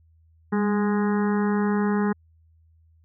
harmonic tone with a mistuned harmonic, 207.7 Hz, G#3, in tune, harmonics 1 / 2 / 4 / 5 / 6 / 7 / 8 / 9, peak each -21 / -27 / -33 / -35 / -37 / -38 / -39 / -40 dBFS, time 0.52-2.13 s, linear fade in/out 10 ms, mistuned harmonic 1, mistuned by -41 cents, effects added 81 Hz sine -55 dBFS peak until 3.04 s

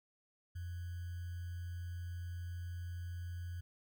sine tone with sample-and-hold, 87.31 Hz, F2, in tune, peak -40 dBFS, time 0.55-3.61 s, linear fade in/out 10 ms, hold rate 1575 Hz, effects none

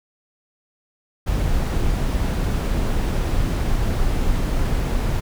brown noise, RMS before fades -20 dBFS, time 1.26-5.21 s, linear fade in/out 20 ms, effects none

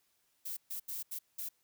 violet noise bursts at uneven times, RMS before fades -40 dBFS, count 5, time 0.45-0.57 / 0.7-0.8 / 0.88-1.03 / 1.11-1.19 / 1.38-1.49 s, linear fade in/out 10 ms, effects white hiss -75 dBFS RMS until 1.63 s

